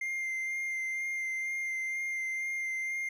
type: tone with vibrato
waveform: triangle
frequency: 2100 Hz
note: C7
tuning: 6 cents sharp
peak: -30 dBFS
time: 0.01-3.09 s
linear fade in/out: 5 ms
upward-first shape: sine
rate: 2.1 Hz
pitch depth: 14 cents each way
effects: none